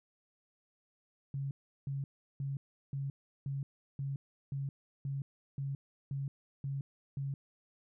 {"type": "tone bursts", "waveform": "sine", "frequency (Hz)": 138, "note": "C#3", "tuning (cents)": -7, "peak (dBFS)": -34, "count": 12, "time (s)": [1.34, 7.34], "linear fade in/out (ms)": 2, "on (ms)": 170, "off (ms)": 360, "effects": []}